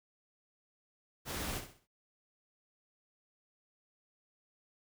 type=noise with echo; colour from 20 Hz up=pink; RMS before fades=-39 dBFS; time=1.25-1.62 s; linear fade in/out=50 ms; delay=64 ms; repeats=4; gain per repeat=-9 dB; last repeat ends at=1.876 s; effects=none